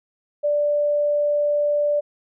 sine tone, 587 Hz, D5, 1 cent flat, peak -17 dBFS, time 0.43-2.01 s, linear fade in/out 20 ms, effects none

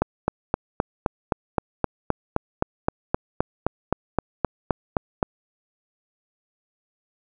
click train, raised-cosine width 1 ms, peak -5 dBFS, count 21, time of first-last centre 0.02-5.228 s, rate 3.84 Hz, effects none

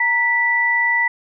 sine tone pair together, 929 / 1968.5 Hz, A#5 / B6, -6 / -6 cents, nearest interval octave + minor second, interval 1300 cents, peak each -22 / -15 dBFS, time 0-1.08 s, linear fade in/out 5 ms, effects none

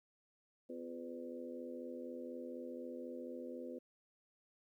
harmonic tone with a mistuned harmonic, 84.1 Hz, E2, 35 cents sharp, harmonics 3 / 4 / 5 / 6 / 7, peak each -48 / -50 / -55 / -48 / -57 dBFS, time 0.69-3.79 s, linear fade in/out 10 ms, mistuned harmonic 4, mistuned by +49 cents, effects 13-bit

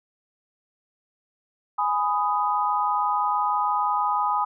sine chord, G# minor, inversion none, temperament just, 830.6 / 996.7 / 1245.9 Hz, G#5 / B5 / D#6, 0 / +16 / +2 cents, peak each -25 dBFS, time 1.78-4.45 s, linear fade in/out 10 ms, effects none

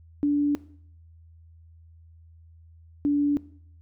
sine tone pair in turn, 290 / 288.9 Hz, D4 / D4, -22 / -28 cents, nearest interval unison, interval 6 cents, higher first, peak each -19 dBFS, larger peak neither, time 0.23-0.55 / 3.05-3.37 s, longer neither, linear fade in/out 0 ms, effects noise-tail reverb RT60 0.6 s tail -19 dB re dry + added 82 Hz sine -49 dBFS peak until 3.81 s

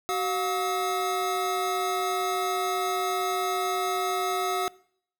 square tone cluster, 376.9 / 715 / 1286 Hz, F#4 / F5 / E6, +32 / +41 / -43 cents, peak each -31 dBFS, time 0.09-4.68 s, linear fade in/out 0 ms, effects noise-tail reverb RT60 0.6 s tail -21 dB re dry

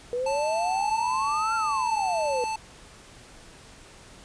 sine exponential two-way sweep, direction up then down, 478.7 to 1396.9 to 478.7 Hz, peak -25 dBFS, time 0.13-2.44 s, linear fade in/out 0 ms, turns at 1.55 s
square tone, 880 Hz, A5, in tune, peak -28 dBFS, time 0.26-2.56 s, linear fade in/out 5 ms
effects pink hiss -49 dBFS RMS until 4.24 s + resampled to 22050 Hz

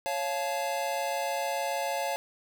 square chord, Db augmented, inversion none, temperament just, 554.4 / 693 / 866.2 Hz, Db5 / F5 / A5, 0 / -14 / -27 cents, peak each -34 dBFS, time 0.06-2.16 s, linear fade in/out 0 ms, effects none

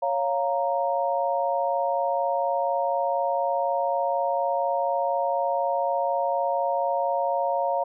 sine chord, Bb minor, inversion first, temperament equal, 554.4 / 698.5 / 932.3 Hz, Db5 / F5 / Bb5, 0 / 0 / 0 cents, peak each -26 / -26 / -27 dBFS, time 0.02-7.84 s, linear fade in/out 10 ms, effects none

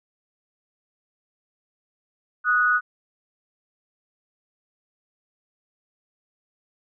sine tone pair together, 1244.5 / 1473.7 Hz, D#6 / F#6, 0 / -7 cents, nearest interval minor third, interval 293 cents, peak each -22 / -18 dBFS, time 2.44-2.81 s, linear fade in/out 50 ms, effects none

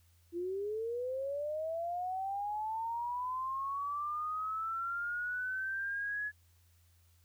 sine linear sweep, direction up, 335.4 to 1701 Hz, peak -34 dBFS, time 0.32-6.32 s, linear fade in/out 50 ms, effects added 85 Hz sine -64 dBFS peak until 7.24 s + white hiss -72 dBFS RMS until 7.24 s

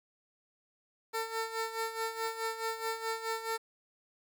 15% pulse tone with tremolo, 449.7 Hz, A4, 38 cents sharp, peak -25 dBFS, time 1.13-3.58 s, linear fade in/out 20 ms, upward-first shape sine, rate 4.7 Hz, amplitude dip 70%, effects 11-bit

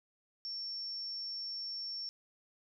sine tone, 5450 Hz, F8, 43 cents flat, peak -38 dBFS, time 0.45-2.09 s, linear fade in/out 0 ms, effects 13-bit

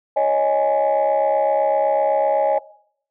sine chord, C# suspended second, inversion none, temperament equal, 554.4 / 622.3 / 830.6 Hz, C#5 / D#5 / G#5, 0 / 0 / 0 cents, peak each -18 dBFS, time 0.16-2.59 s, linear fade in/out 10 ms, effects noise-tail reverb RT60 0.6 s tail -19 dB re dry + tanh soft clip ceiling -10 dBFS

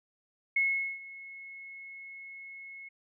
sine tone with ADSR envelope, 2180 Hz, C#7, 29 cents flat, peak -23 dBFS, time 0.56-2.89 s, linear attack 6 ms, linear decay 420 ms, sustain -20 dB, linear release 11 ms, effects none

